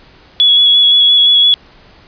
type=tone with vibrato; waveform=sine; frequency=3376 Hz; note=G#7; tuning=28 cents sharp; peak=-5 dBFS; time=0.4-1.54 s; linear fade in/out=0 ms; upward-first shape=square; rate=5.8 Hz; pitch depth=12 cents each way; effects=pink hiss -43 dBFS RMS until 2.07 s + resampled to 11025 Hz